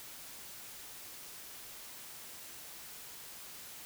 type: silence
effects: white hiss -49 dBFS RMS until 3.85 s